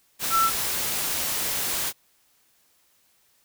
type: tone in noise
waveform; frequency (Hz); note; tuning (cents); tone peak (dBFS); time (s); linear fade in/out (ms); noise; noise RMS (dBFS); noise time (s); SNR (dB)
sine; 1335; E6; +22; -18; 0.3-0.51; 50; white; -27; 0.19-1.93; +6
effects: white hiss -64 dBFS RMS until 3.44 s